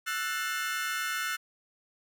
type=chord; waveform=35% pulse; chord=F# half-diminished seventh; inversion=third; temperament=just; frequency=1332 / 1480 / 1776 / 2131 Hz; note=E6 / F#6 / A6 / C7; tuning=+18 / 0 / +16 / +31 cents; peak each=-34 / -32 / -36 / -37 dBFS; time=0.06-1.37 s; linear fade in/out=20 ms; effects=none